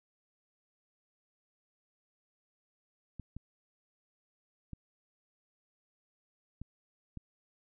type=clicks; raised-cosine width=5 ms; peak=-30 dBFS; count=5; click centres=3.197 / 3.366 / 4.733 / 6.616 / 7.173 s; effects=none